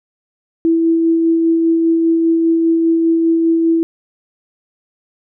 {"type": "tone with tremolo", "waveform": "sine", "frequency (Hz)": 329.6, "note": "E4", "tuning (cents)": 0, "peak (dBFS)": -9, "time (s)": [0.65, 3.83], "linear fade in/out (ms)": 0, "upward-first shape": "sine", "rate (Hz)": 5, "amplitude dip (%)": 25, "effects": []}